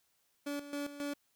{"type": "tone with tremolo", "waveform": "30% pulse", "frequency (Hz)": 287.2, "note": "D4", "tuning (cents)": -39, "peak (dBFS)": -33, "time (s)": [0.46, 1.14], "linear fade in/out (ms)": 10, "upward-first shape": "square", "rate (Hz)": 3.7, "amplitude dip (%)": 70, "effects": ["white hiss -75 dBFS RMS until 1.35 s"]}